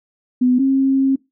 sine tone pair in turn, 250.7 / 268.8 Hz, B3 / C4, +26 / +47 cents, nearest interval minor second, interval 121 cents, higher second, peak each -11 / -12 dBFS, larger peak first, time 0.41-0.59 / 0.59-1.16 s, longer second, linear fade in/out 10 ms, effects noise-tail reverb RT60 0.2 s tail -21 dB re dry

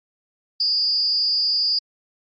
sine tone with amplitude modulation, 4825 Hz, D8, 46 cents sharp, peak -14 dBFS, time 0.6-1.79 s, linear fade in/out 5 ms, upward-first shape sine, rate 282 Hz, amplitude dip 80%, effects Opus 48 kbps

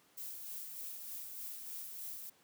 violet noise with tremolo, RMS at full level -44 dBFS, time 0.17-2.3 s, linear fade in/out 10 ms, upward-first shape sine, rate 3.3 Hz, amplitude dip 35%, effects pink hiss -67 dBFS RMS until 2.43 s + high-pass 200 Hz 12 dB/octave

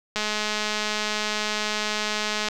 click train, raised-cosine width 0.2 ms, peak -9 dBFS, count 494, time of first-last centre 0.16-2.485 s, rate 212 Hz, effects none

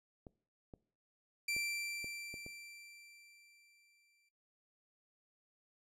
clicks, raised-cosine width 2 ms, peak -37 dBFS, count 6, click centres 0.268 / 0.738 / 1.565 / 2.044 / 2.341 / 2.464 s
sawtooth tone with exponential decay, 2349 Hz, D7, in tune, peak -31 dBFS, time 1.48-4.29 s, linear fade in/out 5 ms, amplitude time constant 610 ms
effects noise-tail reverb RT60 0.5 s tail -21 dB re dry + low-pass 12000 Hz 12 dB/octave

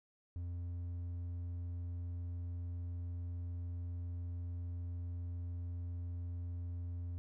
sine tone with hard clipping, 87.3 Hz, F2, in tune, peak -40 dBFS, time 0.36-7.18 s, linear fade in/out 0 ms, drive 3 dB, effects none

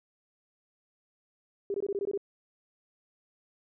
sine tone bursts, 399.3 Hz, G4, 32 cents sharp, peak -28 dBFS, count 8, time 1.7-2.176 s, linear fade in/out 2 ms, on 42 ms, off 20 ms, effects none

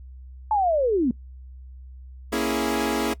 sine linear sweep, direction down, 880 to 221.7 Hz, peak -18 dBFS, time 0.51-1.11 s, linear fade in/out 2 ms
sawtooth chord, A# half-diminished seventh, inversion none, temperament equal, 233.1 / 277.2 / 329.6 / 415.3 Hz, A#3 / C#4 / E4 / G#4, 0 / 0 / 0 / 0 cents, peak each -24 dBFS, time 2.32-3.14 s, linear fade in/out 10 ms
effects noise-tail reverb RT60 0.1 s tail -20 dB re dry + added 64 Hz sine -39 dBFS peak until 3.2 s

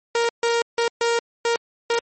sawtooth tone bursts at uneven times, 467.4 Hz, A#4, 5 cents sharp, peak -14 dBFS, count 6, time 0.15-0.29 / 0.43-0.62 / 0.78-0.88 / 1.01-1.19 / 1.45-1.56 / 1.9-1.99 s, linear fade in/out 2 ms, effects MP3 32 kbps

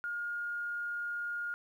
sine tone, 1422 Hz, F6, 31 cents sharp, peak -34 dBFS, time 0.04-1.54 s, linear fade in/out 0 ms, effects 11-bit

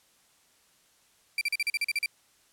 35% pulse tone bursts, 2349 Hz, D7, in tune, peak -23 dBFS, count 10, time 1.38-2.06 s, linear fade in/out 2 ms, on 32 ms, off 40 ms, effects white hiss -64 dBFS RMS until 2.52 s + low-pass 11000 Hz 12 dB/octave

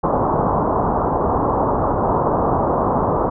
white low-pass noise, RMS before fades -18 dBFS, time 0.03-3.3 s, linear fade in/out 10 ms, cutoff 1100 Hz, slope 48 dB/octave, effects none

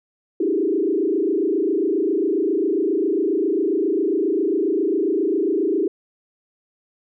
sine tone with frequency modulation, 358.4 Hz, F4, 45 cents sharp, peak -17 dBFS, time 0.4-5.88 s, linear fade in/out 5 ms, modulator 27.4 Hz, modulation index 2.2, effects none

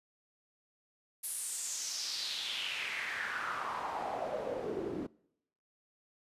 pink noise with band-pass filter sweep, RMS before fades -38 dBFS, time 1.23-5.07 s, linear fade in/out 10 ms, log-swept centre 11000 to 300 Hz, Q 3.8, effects noise-tail reverb RT60 0.8 s tail -24 dB re dry + resampled to 32000 Hz

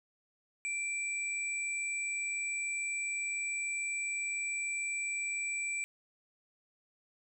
sine tone pair together, 2349 / 7901 Hz, D7 / B8, 0 / 0 cents, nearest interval octave + major sixth, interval 2100 cents, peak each -34 / -39 dBFS, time 0.65-5.84 s, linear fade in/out 0 ms, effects none

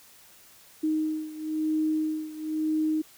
sine beating tone pair, 311.1 / 312.1 Hz, D#4 / D#4, 0 / +5 cents, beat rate 1 Hz, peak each -27 / -30 dBFS, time 0.83-3.02 s, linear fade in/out 10 ms, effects white hiss -54 dBFS RMS until 3.17 s

